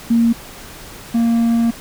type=tone pair in turn; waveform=sine / triangle; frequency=231.9 / 231.9 Hz; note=A#3 / A#3; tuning=-9 / -9 cents; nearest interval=unison; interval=0 cents; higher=neither; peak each=-10 dBFS; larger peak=neither; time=0.1-0.33 / 1.14-1.71 s; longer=second; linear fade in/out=10 ms; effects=pink hiss -36 dBFS RMS until 1.8 s